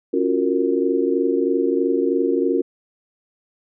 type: chord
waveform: sine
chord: Gb major seventh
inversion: second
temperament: just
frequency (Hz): 277.5 / 346.9 / 370 / 462.5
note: Db4 / F4 / Gb4 / Bb4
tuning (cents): +2 / -12 / 0 / -14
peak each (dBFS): -22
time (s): 0.13-2.62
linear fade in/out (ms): 10
effects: none